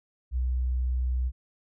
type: tone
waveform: sine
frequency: 62.7 Hz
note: B1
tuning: 27 cents sharp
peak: -24 dBFS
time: 0.31-1.32 s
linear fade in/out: 50 ms
effects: none